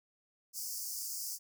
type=high-pass noise; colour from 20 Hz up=pink; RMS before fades=-40 dBFS; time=0.53-1.39 s; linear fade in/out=50 ms; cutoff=4800 Hz; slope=96 dB/octave; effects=none